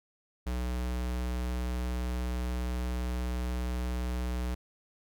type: tone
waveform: square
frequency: 61.5 Hz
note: B1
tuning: 7 cents flat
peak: -31 dBFS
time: 0.46-4.55 s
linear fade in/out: 10 ms
effects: none